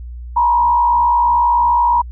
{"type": "tone with frequency modulation", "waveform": "sine", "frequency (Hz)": 957, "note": "A#5", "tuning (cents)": 45, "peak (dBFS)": -10, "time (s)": [0.36, 2.02], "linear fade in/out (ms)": 10, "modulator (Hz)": 63, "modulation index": 0.62, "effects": ["added 60 Hz sine -27 dBFS peak until 2.11 s"]}